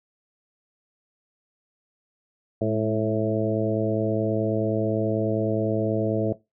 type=harmonic tone with a mistuned harmonic; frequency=109.4 Hz; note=A2; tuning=9 cents flat; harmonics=1 / 2 / 3 / 4 / 5 / 6; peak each=-28 / -28 / -28 / -28 / -28 / -28 dBFS; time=2.61-6.33 s; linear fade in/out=5 ms; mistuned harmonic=2; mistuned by=-41 cents; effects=noise-tail reverb RT60 0.2 s tail -18 dB re dry